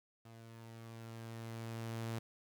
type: tone with level ramp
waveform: sawtooth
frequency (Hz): 114.1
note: A#2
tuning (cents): -37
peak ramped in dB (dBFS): -50 to -34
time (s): 0.25-2.19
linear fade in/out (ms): 5
effects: 11-bit